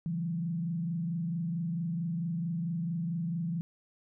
sine tone with frequency modulation, 168.2 Hz, E3, 35 cents sharp, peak -30 dBFS, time 0.06-3.61 s, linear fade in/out 0 ms, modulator 24.5 Hz, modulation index 0.63, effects none

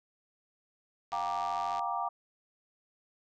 click train, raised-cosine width 0.2 ms, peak -28 dBFS, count 64, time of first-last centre 1.12-1.793 s, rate 93.6 Hz
sine chord, G minor seventh, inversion third, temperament just, 705.6 / 784 / 940.8 / 1176 Hz, F5 / G5 / Bb5 / D6, +18 / 0 / +16 / +2 cents, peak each -36 dBFS, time 1.12-2.09 s, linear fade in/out 10 ms
effects none

